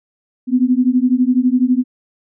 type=beating tone pair; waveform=sine; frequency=246 / 258 Hz; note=B3 / C4; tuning=-7 / -24 cents; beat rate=12 Hz; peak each=-14 dBFS; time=0.47-1.84 s; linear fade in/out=50 ms; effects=none